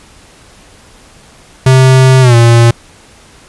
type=tone with pitch glide; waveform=square; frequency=130.81 to 117.21 Hz; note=C3 to A#2; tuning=0 to +10 cents; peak=-3 dBFS; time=1.66-2.71 s; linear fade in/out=5 ms; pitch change=-190 cents; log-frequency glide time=2.21-2.35 s; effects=pink hiss -40 dBFS RMS until 3.48 s + resampled to 24000 Hz